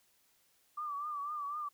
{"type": "tone with vibrato", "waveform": "sine", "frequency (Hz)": 1174.7, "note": "D6", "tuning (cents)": 0, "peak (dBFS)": -36, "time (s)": [0.77, 1.69], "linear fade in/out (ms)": 10, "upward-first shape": "triangle", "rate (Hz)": 4, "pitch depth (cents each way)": 82, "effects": ["white hiss -71 dBFS RMS until 1.73 s"]}